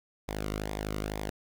sawtooth tone with flanger, 51.9 Hz, G#1, in tune, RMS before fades -35 dBFS, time 0.28-1.3 s, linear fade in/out 5 ms, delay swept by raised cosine 0.69 to 1.21 ms, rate 2.2 Hz, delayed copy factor -0.7, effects 10-bit

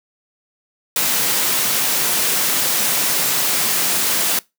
white high-pass noise, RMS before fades -18 dBFS, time 0.96-4.39 s, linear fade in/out 2 ms, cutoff 120 Hz, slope 96 dB/octave, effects noise-tail reverb RT60 0.2 s tail -22 dB re dry

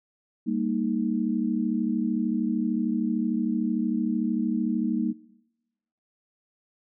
sine chord, Eb major, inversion first, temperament equal with one note detuned, 199.88 / 233.1 / 311.1 Hz, G3 / Bb3 / Eb4, +34 / 0 / 0 cents, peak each -29 / -26 / -30 dBFS, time 0.46-5.13 s, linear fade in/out 20 ms, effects noise-tail reverb RT60 1.0 s tail -21 dB re dry

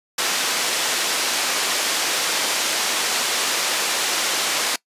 white band-pass noise, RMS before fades -22 dBFS, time 0.18-4.76 s, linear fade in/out 5 ms, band 330 to 6500 Hz, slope 12 dB/octave, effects noise-tail reverb RT60 0.1 s tail -22 dB re dry + resampled to 32000 Hz

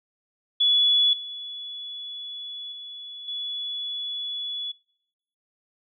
sine tone with level steps, 3412 Hz, G#7, 46 cents sharp, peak -17 / -34 / -37 / -29 dBFS, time 0.6-4.72 s, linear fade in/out 10 ms, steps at 1.13 / 2.72 / 3.28 s, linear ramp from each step 2 ms, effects noise-tail reverb RT60 0.9 s tail -26 dB re dry

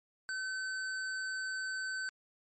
square tone, 1529 Hz, G6, 44 cents flat, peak -36 dBFS, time 0.29-2.09 s, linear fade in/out 0 ms, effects MP3 32 kbps

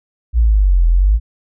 sine exponential two-way sweep, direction down then up, 60.2 to 41.2 to 56.2 Hz, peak -8 dBFS, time 0.33-1.2 s, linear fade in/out 50 ms, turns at 0.88 s, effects none

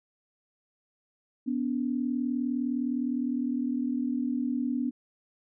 sine tone pair together, 246.9 / 286.6 Hz, B3 / D4, 0 / -42 cents, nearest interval minor third, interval 258 cents, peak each -28 / -31 dBFS, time 1.46-4.91 s, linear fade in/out 20 ms, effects none

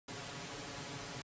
pink noise with comb filter, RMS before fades -44 dBFS, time 0.08-1.22 s, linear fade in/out 5 ms, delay 7.1 ms, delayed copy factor +1, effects high-pass 80 Hz 12 dB/octave + resampled to 16000 Hz

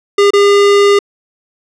square tone with dropouts, 404.2 Hz, G#4, 47 cents flat, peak -6 dBFS, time 0.18-0.99 s, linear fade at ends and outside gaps 5 ms, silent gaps 0.306-0.334 s, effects low-pass 6000 Hz 12 dB/octave

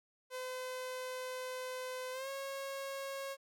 sawtooth tone with pitch glide, 510 to 546.6 Hz, C5 to C#5, -44 to -24 cents, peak -36 dBFS, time 0.3-3.37 s, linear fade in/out 50 ms, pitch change +120 cents, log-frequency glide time 2.12-2.29 s, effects none

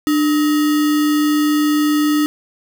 sine tone with sample-and-hold, 298.8 Hz, D4, 30 cents sharp, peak -12 dBFS, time 0.07-2.26 s, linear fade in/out 0 ms, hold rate 1575 Hz, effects none

